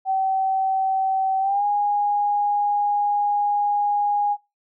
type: tone with pitch glide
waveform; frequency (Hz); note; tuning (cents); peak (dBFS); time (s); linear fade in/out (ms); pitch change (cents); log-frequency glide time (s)
sine; 767 to 822.1; G5 to G#5; -38 to -18; -18; 0.05-4.37; 50; +120; 1.4-1.64
effects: noise-tail reverb RT60 0.2 s tail -19 dB re dry